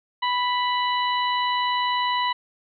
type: harmonic tone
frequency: 988 Hz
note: B5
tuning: in tune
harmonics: 1 / 2 / 3 / 4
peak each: -22 / -29 / -30 / -32 dBFS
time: 0.22-2.33 s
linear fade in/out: 10 ms
effects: none